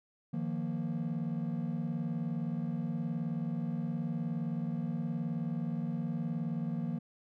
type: chord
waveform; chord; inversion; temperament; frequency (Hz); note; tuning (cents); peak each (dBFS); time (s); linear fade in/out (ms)
triangle; Eb suspended second; none; equal; 155.56 / 174.61 / 233.1; Eb3 / F3 / Bb3; 0 / 0 / 0; -34; 0.33-6.99; 10
effects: tanh soft clip ceiling -25 dBFS